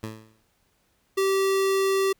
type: tone with exponential decay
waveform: 15% pulse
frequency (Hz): 110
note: A2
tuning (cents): 0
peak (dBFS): -23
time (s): 0.03-0.43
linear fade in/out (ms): 5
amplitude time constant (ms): 85
type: tone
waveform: square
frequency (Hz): 387.6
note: G4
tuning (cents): -20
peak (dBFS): -21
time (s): 1.17-2.13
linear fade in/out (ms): 10
effects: pink hiss -68 dBFS RMS until 2.19 s